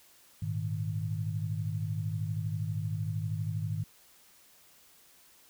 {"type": "chord", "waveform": "sine", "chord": "Ab suspended second", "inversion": "none", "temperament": "equal", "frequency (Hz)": [103.83, 116.54, 155.56], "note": ["Ab2", "Bb2", "Eb3"], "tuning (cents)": [0, 0, 0], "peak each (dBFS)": [-33, -38, -35], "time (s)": [0.42, 3.84], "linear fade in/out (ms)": 5, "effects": ["white hiss -60 dBFS RMS until 5.49 s"]}